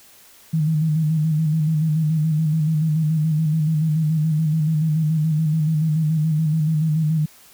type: tone with vibrato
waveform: sine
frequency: 156.2 Hz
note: D#3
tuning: 7 cents sharp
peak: -16 dBFS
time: 0.53-7.26 s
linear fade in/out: 10 ms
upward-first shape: square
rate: 7 Hz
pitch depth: 48 cents each way
effects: white hiss -49 dBFS RMS until 7.53 s